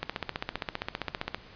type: click train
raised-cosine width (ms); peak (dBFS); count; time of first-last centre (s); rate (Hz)
0.3; -14; 21; 0.03-1.346; 15.2
effects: pink hiss -51 dBFS RMS until 1.55 s + resampled to 11025 Hz